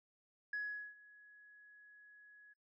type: tone with ADSR envelope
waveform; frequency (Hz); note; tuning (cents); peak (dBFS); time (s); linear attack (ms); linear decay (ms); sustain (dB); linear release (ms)
sine; 1680; G#6; +19; -35; 0.53-2.54; 4; 410; -23; 18
effects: noise-tail reverb RT60 0.1 s tail -22 dB re dry + tanh soft clip ceiling -34 dBFS